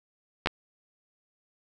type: clicks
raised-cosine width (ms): 0.3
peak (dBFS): -9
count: 2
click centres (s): 0.46 / 0.472
effects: none